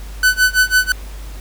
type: tone with tremolo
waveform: 45% pulse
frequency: 1503 Hz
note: F#6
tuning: 27 cents sharp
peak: -8 dBFS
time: 0.23-0.92 s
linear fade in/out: 2 ms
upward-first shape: sine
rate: 6 Hz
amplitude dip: 95%
effects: added 50 Hz sine -28 dBFS peak until 1.4 s + pink hiss -40 dBFS RMS until 1.4 s